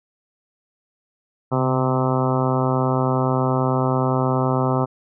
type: harmonic tone with a mistuned harmonic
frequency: 129.4 Hz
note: C3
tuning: 19 cents flat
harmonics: 1 / 2 / 3 / 4 / 5 / 6 / 7 / 8 / 9 / 10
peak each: -21 / -24 / -26 / -27 / -28 / -29 / -29 / -30 / -31 / -31 dBFS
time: 1.51-4.86 s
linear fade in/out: 20 ms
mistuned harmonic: 1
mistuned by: +44 cents
effects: none